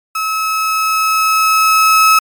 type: tone with level ramp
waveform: 35% pulse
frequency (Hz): 1292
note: E6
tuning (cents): -35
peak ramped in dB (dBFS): -14 to -4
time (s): 0.15-2.19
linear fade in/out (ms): 5
effects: MP3 96 kbps